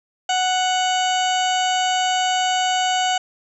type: harmonic tone with a mistuned harmonic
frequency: 740 Hz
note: F#5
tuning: in tune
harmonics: 1 / 2 / 3 / 4 / 5 / 6 / 8 / 9 / 10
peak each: -19 / -27 / -32 / -24 / -35 / -36 / -38 / -33 / -32 dBFS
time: 0.29-3.18 s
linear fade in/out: 5 ms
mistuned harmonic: 6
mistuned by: +52 cents
effects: none